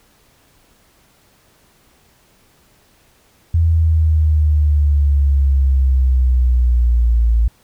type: exponential sweep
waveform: sine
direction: down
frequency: 83.3 to 56 Hz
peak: -10 dBFS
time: 3.54-7.48 s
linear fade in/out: 5 ms
effects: pink hiss -54 dBFS RMS until 7.63 s